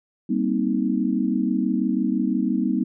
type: chord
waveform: sine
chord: C minor seventh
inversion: second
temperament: just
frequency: 196.22 / 235.5 / 261.6 / 314 Hz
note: G3 / Bb3 / C4 / Eb4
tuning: +2 / +18 / 0 / +16 cents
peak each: -25 / -24 / -25 / -26 dBFS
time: 0.29-2.84 s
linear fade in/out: 10 ms
effects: none